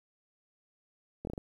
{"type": "slowing click train", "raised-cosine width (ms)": 2, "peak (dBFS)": -25, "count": 5, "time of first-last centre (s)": [1.25, 1.379], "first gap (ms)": 22, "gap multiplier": 1.26, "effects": ["10-bit"]}